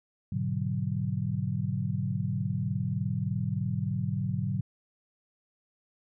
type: chord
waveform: sine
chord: G# half-diminished seventh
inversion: none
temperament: equal with one note detuned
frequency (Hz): 103.83 / 123.47 / 146.83 / 186.61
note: G#2 / B2 / D3 / F#3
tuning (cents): 0 / 0 / 0 / +15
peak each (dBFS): -33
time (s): 0.32-4.61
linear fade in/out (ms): 5
effects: none